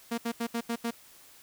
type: tone bursts at uneven times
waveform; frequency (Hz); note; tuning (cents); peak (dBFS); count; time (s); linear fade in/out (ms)
sawtooth; 233.1; A#3; 0; -25; 6; 0.11-0.18 / 0.25-0.32 / 0.4-0.47 / 0.54-0.61 / 0.69-0.76 / 0.84-0.91; 10
effects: white hiss -55 dBFS RMS until 1.42 s